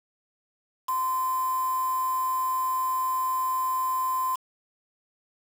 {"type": "tone with quantisation", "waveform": "sine", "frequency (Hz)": 1032, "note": "C6", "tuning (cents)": -24, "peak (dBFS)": -24, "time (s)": [0.88, 4.36], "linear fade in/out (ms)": 10, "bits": 6, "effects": []}